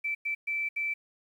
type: tone bursts at uneven times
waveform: sine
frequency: 2326 Hz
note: D7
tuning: 17 cents flat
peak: -28 dBFS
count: 4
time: 0.04-0.15 / 0.25-0.35 / 0.47-0.69 / 0.76-0.94 s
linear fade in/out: 10 ms
effects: 10-bit